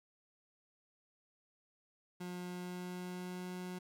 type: tone with pitch glide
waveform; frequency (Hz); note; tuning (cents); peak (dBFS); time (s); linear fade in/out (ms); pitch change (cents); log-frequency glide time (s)
30% pulse; 179 to 181.5; F3 to F#3; +43 to -33; -39; 2.2-3.79; 10; +24; 2.46-3.48
effects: none